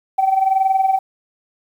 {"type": "tone with amplitude modulation", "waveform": "sine", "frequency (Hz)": 769, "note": "G5", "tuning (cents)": -33, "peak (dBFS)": -9, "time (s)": [0.18, 0.99], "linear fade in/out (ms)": 10, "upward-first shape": "sine", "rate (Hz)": 21.2, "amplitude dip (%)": 70, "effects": ["tanh soft clip ceiling -7 dBFS", "8-bit"]}